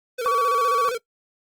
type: tone with vibrato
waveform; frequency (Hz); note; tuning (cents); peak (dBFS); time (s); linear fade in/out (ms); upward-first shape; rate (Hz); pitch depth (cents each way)
square; 480.4; B4; -48; -25; 0.18-0.98; 10; square; 15; 85
type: tone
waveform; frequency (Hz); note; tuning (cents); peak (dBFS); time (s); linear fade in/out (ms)
sine; 1138; C#6; +45; -18; 0.26-0.89; 0
effects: noise-tail reverb RT60 0.1 s tail -21 dB re dry + Opus 24 kbps